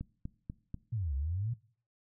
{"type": "click train", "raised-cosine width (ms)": 5, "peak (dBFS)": -26, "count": 4, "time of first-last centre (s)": [0.01, 0.743], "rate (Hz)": 4.09}
{"type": "exponential two-way sweep", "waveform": "sine", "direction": "down then up", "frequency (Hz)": [124, 65, 124], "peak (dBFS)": -31, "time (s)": [0.92, 1.54], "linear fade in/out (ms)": 10, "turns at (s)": 1.15}
{"effects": ["noise-tail reverb RT60 0.5 s tail -21 dB re dry"]}